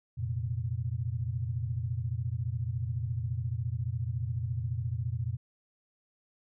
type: chord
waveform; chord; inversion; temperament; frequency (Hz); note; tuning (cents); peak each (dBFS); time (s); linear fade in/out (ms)
sine; F suspended fourth; none; equal; 87.31 / 116.54 / 130.81; F2 / Bb2 / C3; 0 / 0 / 0; -36 / -32 / -37; 0.17-5.37; 20
effects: none